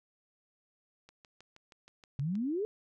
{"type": "click train", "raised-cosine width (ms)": 0.2, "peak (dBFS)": -37, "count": 9, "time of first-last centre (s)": [1.09, 2.354], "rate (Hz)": 6.33}
{"type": "exponential sweep", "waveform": "sine", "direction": "up", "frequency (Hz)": [130.4, 445.5], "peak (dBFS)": -30, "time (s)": [2.19, 2.65], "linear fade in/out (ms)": 0}
{"effects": []}